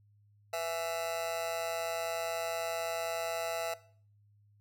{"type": "tone with amplitude modulation", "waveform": "40% pulse", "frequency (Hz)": 665, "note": "E5", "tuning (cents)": 15, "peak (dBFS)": -28, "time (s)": [0.53, 3.74], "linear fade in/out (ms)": 5, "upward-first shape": "sine", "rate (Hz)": 171, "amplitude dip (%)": 85, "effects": ["noise-tail reverb RT60 0.5 s tail -19 dB re dry", "added 103 Hz sine -62 dBFS peak until 4.6 s"]}